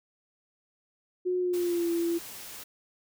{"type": "tone with pitch glide", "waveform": "sine", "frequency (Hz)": [363.2, 338.9], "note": ["F#4", "E4"], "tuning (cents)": [-32, 48], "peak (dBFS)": -25, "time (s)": [1.25, 2.19], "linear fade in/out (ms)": 20, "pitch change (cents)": -120, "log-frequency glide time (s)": [1.39, 1.89]}
{"type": "noise", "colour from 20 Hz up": "white", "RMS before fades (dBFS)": -43, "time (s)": [1.53, 2.64], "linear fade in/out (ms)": 10}
{"effects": []}